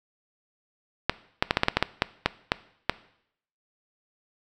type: clicks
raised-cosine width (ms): 0.3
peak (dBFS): -3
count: 12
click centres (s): 1.096 / 1.425 / 1.509 / 1.571 / 1.634 / 1.684 / 1.77 / 1.826 / 2.021 / 2.26 / 2.519 / 2.896
effects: noise-tail reverb RT60 0.7 s tail -19 dB re dry